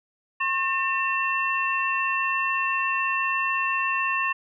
sine tone cluster, 1077 / 1804 / 2697 Hz, C6 / A6 / E7, +50 / +43 / +39 cents, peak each -26 / -28 / -26 dBFS, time 0.4-4.33 s, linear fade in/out 10 ms, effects none

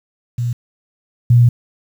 sine tone pair in turn, 120.3 / 120.3 Hz, B2 / B2, -45 / -45 cents, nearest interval unison, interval 0 cents, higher neither, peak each -16 / -6 dBFS, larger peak second, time 0.38-0.53 / 1.3-1.49 s, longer second, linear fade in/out 5 ms, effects 7-bit

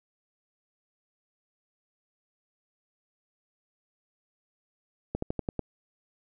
slowing click train, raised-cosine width 2 ms, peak -16 dBFS, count 6, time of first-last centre 5.15-5.593 s, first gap 74 ms, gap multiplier 1.09, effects none

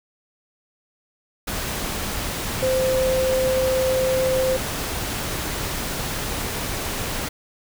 sine tone in noise, 520 Hz, C5, 11 cents flat, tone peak -18 dBFS, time 2.62-4.57 s, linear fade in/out 10 ms, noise pink, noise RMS -27 dBFS, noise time 1.47-7.29 s, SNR +6 dB, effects none

